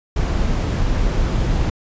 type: noise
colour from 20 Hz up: brown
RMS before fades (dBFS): -18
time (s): 0.16-1.7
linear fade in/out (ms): 5
effects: resampled to 16000 Hz